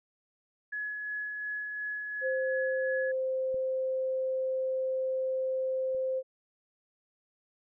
sine tone with tremolo, 1693 Hz, G#6, 33 cents sharp, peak -32 dBFS, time 0.72-3.12 s, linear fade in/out 10 ms, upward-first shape sine, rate 2.8 Hz, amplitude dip 30%
sine tone, 522 Hz, C5, 4 cents flat, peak -28 dBFS, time 2.21-6.23 s, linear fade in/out 50 ms
clicks, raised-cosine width 3 ms, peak -37 / -43 dBFS, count 2, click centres 3.544 / 5.948 s
effects none

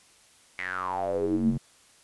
square tone with band-pass filter sweep, 46.09 Hz, F#1, 6 cents flat, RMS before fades -28 dBFS, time 0.58-1.58 s, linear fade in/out 10 ms, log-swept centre 2200 to 170 Hz, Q 9.6, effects white hiss -58 dBFS RMS until 2.03 s + resampled to 24000 Hz

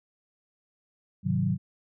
sine chord, Ab dominant seventh, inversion none, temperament equal, 103.83 / 130.81 / 155.56 / 185 Hz, Ab2 / C3 / Eb3 / Gb3, 0 / 0 / 0 / 0 cents, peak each -30 / -30 / -29 / -27 dBFS, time 1.23-1.58 s, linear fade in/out 50 ms, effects none

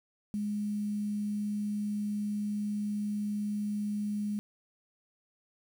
sine tone with quantisation, 207.7 Hz, G#3, in tune, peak -30 dBFS, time 0.34-4.39 s, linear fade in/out 0 ms, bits 9, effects none

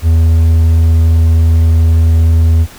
triangle tone, 81.7 Hz, E2, 15 cents flat, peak -3 dBFS, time 0.02-2.67 s, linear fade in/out 50 ms, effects pink hiss -35 dBFS RMS until 2.78 s

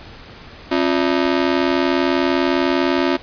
sawtooth ring-modulated tone, 311.1 Hz, D#4, in tune, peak -8 dBFS, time 0.71-3.17 s, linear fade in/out 10 ms, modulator 40 Hz, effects pink hiss -39 dBFS RMS until 3.22 s + resampled to 11025 Hz

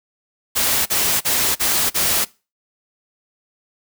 white noise bursts, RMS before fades -18 dBFS, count 5, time 0.55-2.252 s, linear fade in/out 20 ms, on 310 ms, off 38 ms, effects noise-tail reverb RT60 0.3 s tail -22 dB re dry

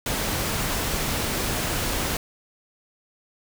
pink noise, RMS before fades -26 dBFS, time 0.06-2.17 s, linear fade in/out 2 ms, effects none

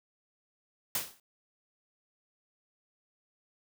white noise with exponential decay, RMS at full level -28 dBFS, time 0.95-1.2 s, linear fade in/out 2 ms, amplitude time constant 53 ms, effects none

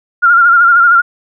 sine tone with vibrato, 1396.9 Hz, F6, in tune, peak -4 dBFS, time 0.22-1.02 s, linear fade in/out 20 ms, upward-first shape sine, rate 13 Hz, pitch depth 52 cents each way, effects none

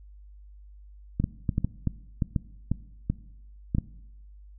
clicks, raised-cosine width 5 ms, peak -12 dBFS, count 12, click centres 1.2 / 1.241 / 1.492 / 1.581 / 1.646 / 1.873 / 2.222 / 2.362 / 2.716 / 3.1 / 3.749 / 3.784 s, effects noise-tail reverb RT60 0.9 s tail -19 dB re dry + added 50 Hz sine -46 dBFS peak until 4.58 s

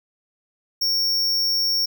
square tone, 5500 Hz, F8, 27 cents flat, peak -19 dBFS, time 0.81-1.86 s, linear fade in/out 10 ms, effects none

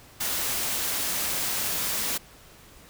white noise, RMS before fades -28 dBFS, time 0.2-2.18 s, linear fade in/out 10 ms, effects pink hiss -51 dBFS RMS until 2.89 s

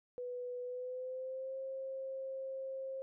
sine tone with pitch glide, 493.9 to 532.4 Hz, B4 to C5, 0 to +30 cents, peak -39 dBFS, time 0.18-3.02 s, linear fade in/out 0 ms, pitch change +130 cents, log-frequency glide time 0.62-1.57 s, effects none

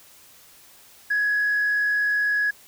sine tone with frequency modulation, 1676 Hz, G#6, 15 cents sharp, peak -18 dBFS, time 1.1-2.51 s, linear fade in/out 10 ms, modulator 56.2 Hz, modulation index 0.31, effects tanh soft clip ceiling -16 dBFS + white hiss -51 dBFS RMS until 2.67 s

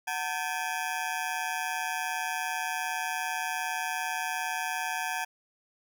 20% pulse ring-modulated tone, 820 Hz, G#5, 22 cents flat, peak -22 dBFS, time 0.07-5.25 s, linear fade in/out 10 ms, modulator 78.7 Hz, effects none

